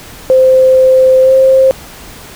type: tone with pitch glide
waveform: sine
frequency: 520 to 528.5 Hz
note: C5 to C5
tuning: -11 to +17 cents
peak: -3 dBFS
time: 0.3-1.71 s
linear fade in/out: 0 ms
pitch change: +28 cents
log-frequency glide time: 1.22-1.33 s
effects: pink hiss -32 dBFS RMS until 2.35 s